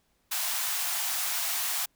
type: high-pass noise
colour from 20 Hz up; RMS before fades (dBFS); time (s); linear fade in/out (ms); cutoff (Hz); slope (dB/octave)
white; -30; 0.31-1.86; 10; 640; 96
effects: pink hiss -71 dBFS RMS until 1.95 s